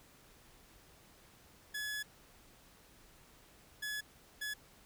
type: tone bursts at uneven times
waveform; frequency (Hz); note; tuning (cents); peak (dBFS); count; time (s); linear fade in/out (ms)
sawtooth; 1700; G#6; +40; -34; 3; 1.74-2.03 / 3.82-4.01 / 4.41-4.54; 10
effects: pink hiss -62 dBFS RMS until 4.85 s